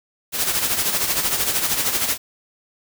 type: noise with tremolo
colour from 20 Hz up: white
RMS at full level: -19 dBFS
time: 0.32-2.18 s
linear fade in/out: 50 ms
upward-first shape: sine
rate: 13 Hz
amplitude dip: 55%
effects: none